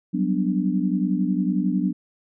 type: chord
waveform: sine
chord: G major seventh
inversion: third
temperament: equal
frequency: 185 / 196 / 246.9 / 293.7 Hz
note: F#3 / G3 / B3 / D4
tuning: 0 / 0 / 0 / 0 cents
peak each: -23 / -26 / -26 / -26 dBFS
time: 0.13-1.93 s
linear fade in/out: 20 ms
effects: none